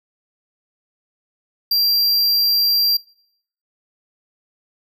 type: tone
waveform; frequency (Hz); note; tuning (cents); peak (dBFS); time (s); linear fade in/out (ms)
square; 4739; D8; +15; -15; 1.71-2.97; 5
effects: noise-tail reverb RT60 0.7 s tail -26 dB re dry